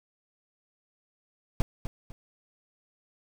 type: noise with echo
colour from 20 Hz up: brown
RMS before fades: -22 dBFS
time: 1.6-1.62 s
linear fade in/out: 0 ms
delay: 250 ms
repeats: 2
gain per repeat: -10 dB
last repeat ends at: 2.12 s
effects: none